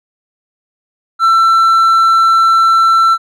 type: tone with hard clipping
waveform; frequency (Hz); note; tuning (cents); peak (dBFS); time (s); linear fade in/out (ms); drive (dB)
sine; 1340; E6; +28; -7; 1.19-3.18; 50; 3
effects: none